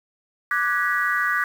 sine chord, G# half-diminished seventh, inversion second, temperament equal with one note detuned, 1174.7 / 1480 / 1661.2 / 1934.9 Hz, D6 / F#6 / G#6 / B6, 0 / 0 / 0 / -36 cents, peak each -25 dBFS, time 0.51-1.44 s, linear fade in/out 2 ms, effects 7-bit

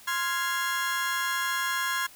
35% pulse chord, F minor, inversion second, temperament equal, 1046.5 / 1396.9 / 1661.2 Hz, C6 / F6 / Ab6, 0 / 0 / 0 cents, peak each -29 / -32 / -28 dBFS, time 0.07-2.07 s, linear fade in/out 10 ms, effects white hiss -51 dBFS RMS until 2.15 s

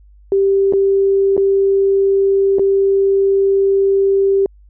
sine tone with dropouts, 392 Hz, G4, in tune, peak -10 dBFS, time 0.32-4.46 s, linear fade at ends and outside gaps 1 ms, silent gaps 0.725-0.735 / 1.367-1.377 / 2.585-2.594 s, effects added 50 Hz sine -42 dBFS peak until 4.69 s

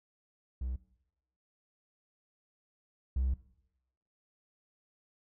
triangle tone pair in turn, 62.9 / 64.59 Hz, B1 / C2, +32 / -22 cents, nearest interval unison, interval 46 cents, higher second, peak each -31 / -25 dBFS, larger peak second, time 0.61-0.76 / 3.16-3.34 s, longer second, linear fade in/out 5 ms, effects noise-tail reverb RT60 0.8 s tail -19 dB re dry + tanh soft clip ceiling -22 dBFS

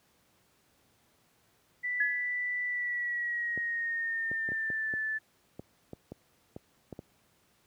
sine tone with pitch glide, 1975.5 to 1749.8 Hz, B6 to A6, 0 to -10 cents, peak -30 dBFS, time 1.83-5.19 s, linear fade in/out 20 ms, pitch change -210 cents, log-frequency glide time 2.66-4.96 s
sine tone with exponential decay, 1698 Hz, G#6, 38 cents sharp, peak -23 dBFS, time 2-2.38 s, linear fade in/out 5 ms, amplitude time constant 82 ms
clicks, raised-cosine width 2 ms, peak -27 dBFS, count 12, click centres 3.576 / 4.315 / 4.489 / 4.519 / 4.702 / 4.938 / 5.595 / 5.933 / 6.12 / 6.564 / 6.927 / 6.991 s
effects pink hiss -68 dBFS RMS until 7.66 s + high-pass 80 Hz 12 dB/octave

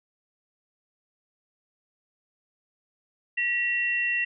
sine tone pair together, 1930.4 / 2730 Hz, B6 / F7, -40 / -40 cents, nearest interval tritone, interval 600 cents, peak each -26 / -26 dBFS, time 3.37-4.25 s, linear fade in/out 10 ms, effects none

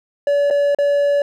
triangle tone with dropouts, 572 Hz, D5, 46 cents flat, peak -11 dBFS, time 0.27-1.22 s, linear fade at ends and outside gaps 2 ms, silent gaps 0.502-0.508 / 0.748-0.786 s, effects none

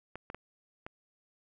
clicks, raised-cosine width 0.5 ms, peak -26 dBFS, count 4, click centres 0.156 / 0.301 / 0.346 / 0.865 s, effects none

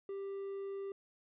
triangle tone, 393.8 Hz, G4, 8 cents sharp, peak -37 dBFS, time 0.09-0.92 s, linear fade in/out 2 ms, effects resampled to 8000 Hz

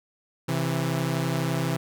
sawtooth tone pair together, 132.87 / 164.81 Hz, C3 / E3, +27 / 0 cents, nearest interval major third, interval 373 cents, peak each -23 dBFS, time 0.48-1.77 s, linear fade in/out 10 ms, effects none

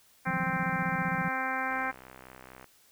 harmonic tone, 261.6 Hz, C4, in tune, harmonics 1 / 2 / 3 / 4 / 5 / 6 / 7 / 8 / 9, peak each -40 / -42 / -35 / -37 / -38 / -34 / -40 / -39 / -42 dBFS, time 0.25-1.92 s, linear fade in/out 20 ms
sine tone bursts, 174.61 Hz, F3, in tune, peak -29 dBFS, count 16, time 0.27-1.284 s, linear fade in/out 2 ms, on 39 ms, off 26 ms
click train, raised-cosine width 0.5 ms, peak -32 dBFS, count 61, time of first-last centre 1.71-2.643 s, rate 64.3 Hz
effects white hiss -62 dBFS RMS until 2.91 s

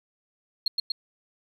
sine tone with echo, 4249 Hz, C8, 26 cents sharp, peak -19 dBFS, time 0.66-0.68 s, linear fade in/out 5 ms, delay 120 ms, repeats 2, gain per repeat -2 dB, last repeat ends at 0.92 s, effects tanh soft clip ceiling -18 dBFS

